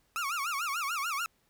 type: tone with vibrato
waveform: 30% pulse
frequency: 1244.5 Hz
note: D#6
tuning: in tune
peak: -28 dBFS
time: 0.16-1.26 s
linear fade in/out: 0 ms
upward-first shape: sine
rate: 6.8 Hz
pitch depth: 230 cents each way
effects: pink hiss -71 dBFS RMS until 1.49 s